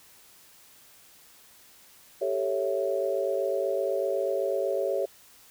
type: chord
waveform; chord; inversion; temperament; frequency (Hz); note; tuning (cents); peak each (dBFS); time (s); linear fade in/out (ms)
sine; A dominant seventh; third; equal; 392 / 440 / 554.4 / 659.3; G4 / A4 / C#5 / E5; 0 / 0 / 0 / 0; -30 / -33 / -28 / -33; 2.21-5.06; 10
effects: white hiss -55 dBFS RMS until 5.5 s